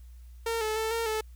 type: tone with pitch steps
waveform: sawtooth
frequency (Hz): 457.7 / 433.4 / 442.2 / 459 / 435.1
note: A#4 / A4 / A4 / A#4 / A4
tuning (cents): -32 / -26 / +9 / -27 / -19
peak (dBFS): -24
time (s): 0.46-1.21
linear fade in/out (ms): 5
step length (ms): 150
effects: added 60 Hz sine -45 dBFS peak until 1.35 s + white hiss -67 dBFS RMS until 1.35 s